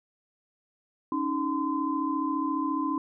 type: tone cluster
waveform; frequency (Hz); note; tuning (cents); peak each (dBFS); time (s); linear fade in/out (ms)
sine; 278.5 / 313 / 1027; C#4 / D#4 / C6; +8 / +10 / -33; -30; 1.12-2.98; 2
effects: none